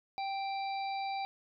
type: harmonic tone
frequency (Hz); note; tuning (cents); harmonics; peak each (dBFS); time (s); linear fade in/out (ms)
784; G5; 0; 1 / 3 / 5 / 6; -34 / -44 / -48 / -50; 0.18-1.25; 0
effects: none